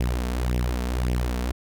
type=tone with flanger; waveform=sawtooth; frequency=61.4 Hz; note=B1; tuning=9 cents flat; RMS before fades=-25 dBFS; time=0-1.52 s; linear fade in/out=5 ms; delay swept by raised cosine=0.34 to 4.54 ms; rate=1.8 Hz; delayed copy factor=+0.7; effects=none